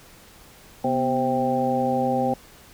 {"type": "harmonic tone with a mistuned harmonic", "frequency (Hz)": 131, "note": "C3", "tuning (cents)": 2, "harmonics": [1, 2, 3, 4, 5, 6], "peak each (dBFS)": [-33, -25, -33, -25, -34, -24], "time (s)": [0.84, 2.34], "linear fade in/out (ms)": 5, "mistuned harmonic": 2, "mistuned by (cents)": -100, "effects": ["pink hiss -49 dBFS RMS until 2.73 s"]}